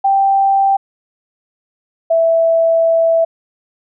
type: tone pair in turn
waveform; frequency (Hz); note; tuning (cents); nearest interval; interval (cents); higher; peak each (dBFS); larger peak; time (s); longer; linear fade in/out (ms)
sine; 784 / 659.3; G5 / E5; 0 / 0; minor third; 300; first; -9; neither; 0.04-0.77 / 2.1-3.25; second; 10
effects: none